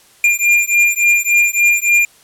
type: beating tone pair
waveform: square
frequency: 2400 / 2403.5 Hz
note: D7 / D7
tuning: +37 / +39 cents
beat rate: 3.5 Hz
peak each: -14 dBFS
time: 0.24-2.05 s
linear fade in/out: 2 ms
effects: white hiss -48 dBFS RMS until 2.23 s + low-pass 12000 Hz 12 dB/octave